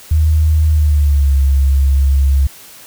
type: tone with pitch glide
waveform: sine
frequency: 77.78 to 68.5 Hz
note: D#2 to C#2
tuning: 0 to -20 cents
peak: -8 dBFS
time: 0.11-2.47 s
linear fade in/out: 5 ms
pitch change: -220 cents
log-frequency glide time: 0.68-1.35 s
effects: white hiss -38 dBFS RMS until 2.86 s